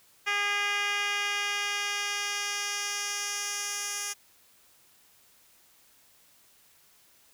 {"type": "tone with band-pass filter sweep", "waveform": "10% pulse", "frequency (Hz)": 408.1, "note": "G#4", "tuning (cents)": -30, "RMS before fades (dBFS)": -31, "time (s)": [0.26, 4.14], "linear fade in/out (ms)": 20, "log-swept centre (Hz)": [2400, 7500], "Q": 1.2, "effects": ["white hiss -61 dBFS RMS until 7.33 s"]}